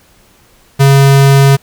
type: tone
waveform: square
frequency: 137.8 Hz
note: C#3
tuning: 10 cents flat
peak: -4 dBFS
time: 0.79-1.57 s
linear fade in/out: 20 ms
effects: pink hiss -47 dBFS RMS until 1.62 s